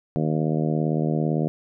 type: harmonic tone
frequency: 77.78 Hz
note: D#2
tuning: in tune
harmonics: 2 / 3 / 4 / 5 / 6 / 7 / 8 / 9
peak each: -23 / -27 / -29 / -31 / -33 / -34 / -35 / -36 dBFS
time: 0.16-1.48 s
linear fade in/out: 0 ms
effects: none